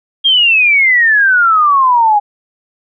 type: exponential sweep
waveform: sine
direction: down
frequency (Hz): 3257 to 811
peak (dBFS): -6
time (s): 0.24-2.2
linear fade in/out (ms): 20
effects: none